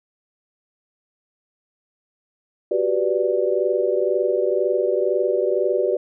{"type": "chord", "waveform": "sine", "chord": "G major seventh", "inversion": "third", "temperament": "equal", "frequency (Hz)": [370, 392, 493.9, 587.3], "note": ["F#4", "G4", "B4", "D5"], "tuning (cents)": [0, 0, 0, 0], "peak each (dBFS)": -23, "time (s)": [2.71, 5.97], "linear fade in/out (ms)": 5, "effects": []}